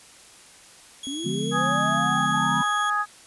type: tone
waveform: sawtooth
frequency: 3332 Hz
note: G#7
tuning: 5 cents sharp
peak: -29 dBFS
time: 1.03-2.9 s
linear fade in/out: 5 ms
type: linear sweep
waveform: sine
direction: up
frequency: 261.6 to 987.8 Hz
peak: -30 dBFS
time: 1.07-2.63 s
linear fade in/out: 0 ms
type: chord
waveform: sine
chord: D diminished seventh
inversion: none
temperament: just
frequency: 146.83 / 176.2 / 211.4 / 253.7 Hz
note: D3 / F3 / Ab3 / Cb4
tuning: 0 / +16 / +31 / +47 cents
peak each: -31 dBFS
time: 1.24-2.63 s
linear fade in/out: 20 ms
type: harmonic tone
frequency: 416.2 Hz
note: G#4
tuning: 4 cents sharp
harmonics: 2 / 3 / 4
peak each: -29 / -23 / -27 dBFS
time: 1.51-3.06 s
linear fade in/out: 50 ms
effects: white hiss -49 dBFS RMS until 3.26 s + resampled to 24000 Hz